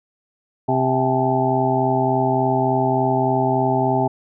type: harmonic tone with a mistuned harmonic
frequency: 130.81 Hz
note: C3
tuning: in tune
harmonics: 1 / 2 / 3 / 5 / 6 / 7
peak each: -23 / -23 / -23 / -23 / -23 / -23 dBFS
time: 0.68-4.08 s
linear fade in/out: 10 ms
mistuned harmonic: 7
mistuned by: -92 cents
effects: none